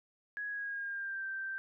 sine tone with pitch glide, 1668 to 1565.3 Hz, G#6 to G6, +7 to -3 cents, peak -36 dBFS, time 0.37-1.58 s, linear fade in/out 0 ms, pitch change -110 cents, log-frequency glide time 0.47-1.26 s, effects none

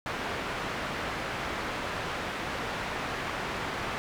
white low-pass noise, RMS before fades -34 dBFS, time 0.06-3.98 s, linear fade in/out 0 ms, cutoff 1800 Hz, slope 12 dB/octave, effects none

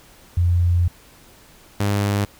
sine / sawtooth tone pair in turn, 87.31 / 101.6 Hz, F2 / G#2, 0 / -38 cents, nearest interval minor third, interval 262 cents, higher second, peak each -14 dBFS, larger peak neither, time 0.37-0.88 / 1.8-2.25 s, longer first, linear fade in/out 5 ms, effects pink hiss -49 dBFS RMS until 2.39 s

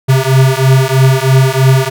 square beating tone pair, 130.81 / 133.91 Hz, C3 / C3, 0 / +41 cents, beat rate 3.1 Hz, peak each -10 dBFS, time 0.08-1.9 s, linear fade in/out 20 ms, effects none

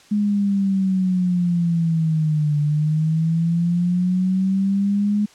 sine linear two-way sweep, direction down then up, 209.1 to 146.83 to 209.1 Hz, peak -16 dBFS, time 0.11-5.26 s, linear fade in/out 10 ms, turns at 2.59 s, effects white hiss -50 dBFS RMS until 5.34 s + low-pass 7000 Hz 12 dB/octave

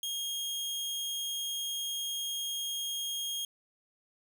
sawtooth tone, 3250 Hz, G#7, 38 cents flat, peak -30 dBFS, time 0.03-3.45 s, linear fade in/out 2 ms, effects none

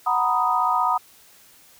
sine chord, B major seventh, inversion second, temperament equal, 740 / 932.3 / 987.8 / 1244.5 Hz, F#5 / A#5 / B5 / D#6, 0 / 0 / 0 / 0 cents, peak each -25 / -24 / -24 / -22 dBFS, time 0.06-0.98 s, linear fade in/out 10 ms, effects white hiss -52 dBFS RMS until 1.79 s

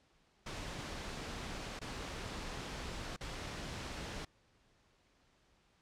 pink noise with dropouts, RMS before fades -43 dBFS, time 0.46-4.25 s, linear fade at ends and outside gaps 5 ms, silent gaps 1.792-1.814 / 3.164-3.208 s, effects pink hiss -71 dBFS RMS until 5.81 s + low-pass 6000 Hz 12 dB/octave

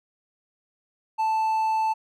triangle tone, 880 Hz, A5, in tune, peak -19 dBFS, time 1.18-1.94 s, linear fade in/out 20 ms, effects none

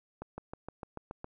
accelerating click train, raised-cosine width 1 ms, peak -26 dBFS, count 8, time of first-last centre 0.22-1.244 s, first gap 160 ms, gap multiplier 0.97, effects none

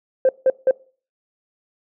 sine tone bursts, 523.3 Hz, C5, in tune, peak -10 dBFS, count 3, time 0.25-0.71 s, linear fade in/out 2 ms, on 40 ms, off 170 ms, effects noise-tail reverb RT60 0.4 s tail -23 dB re dry + tanh soft clip ceiling -8 dBFS

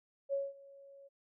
sine tone with ADSR envelope, 554.4 Hz, C#5, in tune, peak -30 dBFS, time 0.29-1.09 s, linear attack 41 ms, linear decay 200 ms, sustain -23 dB, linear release 23 ms, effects none

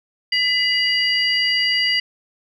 sine tone cluster, 2006 / 2899 / 4740 Hz, B6 / F#7 / D8, +26 / -36 / +15 cents, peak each -20 dBFS, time 0.32-2 s, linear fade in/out 5 ms, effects tanh soft clip ceiling -6 dBFS

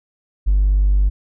sine tone with hard clipping, 49 Hz, G1, in tune, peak -12 dBFS, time 0.46-1.1 s, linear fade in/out 20 ms, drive 1 dB, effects none

